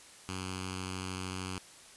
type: tone with notch filter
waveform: 5% pulse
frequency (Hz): 93.2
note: F#2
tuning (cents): +13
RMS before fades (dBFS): -39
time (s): 0.29-1.58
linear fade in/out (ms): 0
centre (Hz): 610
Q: 0.53
effects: white hiss -54 dBFS RMS until 1.96 s + resampled to 24000 Hz